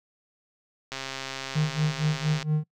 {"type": "click train", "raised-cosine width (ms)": 0.2, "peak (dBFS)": -16, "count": 203, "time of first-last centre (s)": [0.92, 2.427], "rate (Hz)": 134}
{"type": "tone with tremolo", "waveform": "triangle", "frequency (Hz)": 153.1, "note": "D#3", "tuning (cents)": -28, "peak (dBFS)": -18, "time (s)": [1.55, 2.64], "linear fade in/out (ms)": 10, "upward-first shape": "sine", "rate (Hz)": 4.3, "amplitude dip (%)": 90}
{"effects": ["noise-tail reverb RT60 0.1 s tail -23 dB re dry"]}